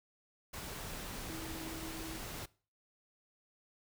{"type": "tone in noise", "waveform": "sine", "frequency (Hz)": 322.5, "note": "E4", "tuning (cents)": -38, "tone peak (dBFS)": -45, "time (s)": [1.29, 2.18], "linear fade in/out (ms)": 10, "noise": "pink", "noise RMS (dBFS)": -44, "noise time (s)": [0.53, 2.46], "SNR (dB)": -4, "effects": ["noise-tail reverb RT60 0.4 s tail -22 dB re dry"]}